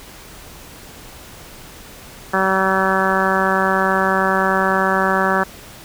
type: harmonic tone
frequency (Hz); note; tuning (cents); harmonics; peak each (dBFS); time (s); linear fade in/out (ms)
190.7; G3; -47; 1 / 2 / 3 / 4 / 5 / 6 / 7 / 8 / 9; -23 / -23 / -23 / -23 / -23 / -23 / -23 / -23 / -23; 2.33-5.44; 10
effects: pink hiss -39 dBFS RMS until 5.84 s